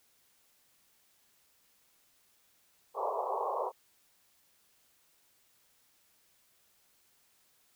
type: band-pass noise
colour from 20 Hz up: white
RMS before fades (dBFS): -34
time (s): 2.94-3.72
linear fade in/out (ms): 50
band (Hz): 400 to 1100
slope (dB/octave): 96
effects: white hiss -69 dBFS RMS until 7.75 s